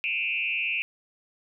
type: tone with frequency modulation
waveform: sine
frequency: 2546 Hz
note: D#7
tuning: 39 cents sharp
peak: -25 dBFS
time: 0.04-0.82 s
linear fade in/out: 0 ms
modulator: 161 Hz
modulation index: 1.4
effects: none